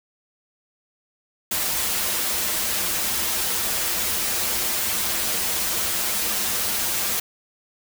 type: noise with comb filter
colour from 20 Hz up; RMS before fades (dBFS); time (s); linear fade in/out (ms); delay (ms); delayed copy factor
white; -24; 1.51-7.2; 5; 7.2; -0.7
effects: none